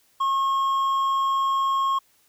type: tone with hard clipping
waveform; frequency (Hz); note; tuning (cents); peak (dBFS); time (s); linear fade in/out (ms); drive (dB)
triangle; 1084; C#6; -39; -21; 0.2-1.99; 10; 7
effects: white hiss -62 dBFS RMS until 2.28 s